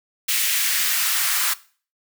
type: noise with high-pass filter sweep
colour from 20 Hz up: white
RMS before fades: -21 dBFS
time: 0.28-1.54 s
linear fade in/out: 10 ms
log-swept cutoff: 2300 to 1200 Hz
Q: 1.5
effects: noise-tail reverb RT60 0.4 s tail -18 dB re dry